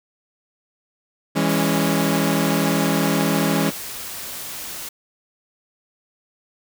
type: chord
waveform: sawtooth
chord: C# minor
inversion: first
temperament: equal with one note detuned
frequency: 164.81 / 204.6 / 277.2 Hz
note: E3 / G#3 / C#4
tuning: 0 / -26 / 0 cents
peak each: -18 dBFS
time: 1.35-3.71 s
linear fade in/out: 20 ms
type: noise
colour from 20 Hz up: white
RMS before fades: -32 dBFS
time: 1.49-4.89 s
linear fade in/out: 5 ms
effects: none